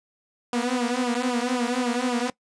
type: tone with flanger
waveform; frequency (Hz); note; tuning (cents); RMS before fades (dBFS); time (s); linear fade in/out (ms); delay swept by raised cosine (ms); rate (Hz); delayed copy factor
sawtooth; 245.5; B3; -10; -25; 0.53-2.3; 2; 0.48 to 5.08; 3.8; -1
effects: noise-tail reverb RT60 0.1 s tail -21 dB re dry + resampled to 22050 Hz